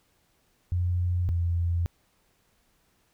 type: tone pair in turn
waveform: sine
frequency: 88.7 / 85.68 Hz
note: F2 / F2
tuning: +27 / -33 cents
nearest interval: minor second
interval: 60 cents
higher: first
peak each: -23 dBFS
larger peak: neither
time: 0.72-1.29 / 1.29-1.86 s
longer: neither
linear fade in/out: 0 ms
effects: pink hiss -68 dBFS RMS until 3.13 s